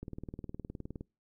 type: click train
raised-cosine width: 3 ms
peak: -28 dBFS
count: 20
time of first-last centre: 0.03-1.009 s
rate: 19.4 Hz
effects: noise-tail reverb RT60 0.3 s tail -26 dB re dry